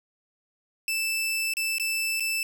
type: tone with dropouts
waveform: sawtooth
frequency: 2643 Hz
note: E7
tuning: 4 cents sharp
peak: -22 dBFS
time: 0.88-2.43 s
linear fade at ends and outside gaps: 1 ms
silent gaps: 1.537-1.569 / 1.783-1.798 / 2.198-2.205 s
effects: none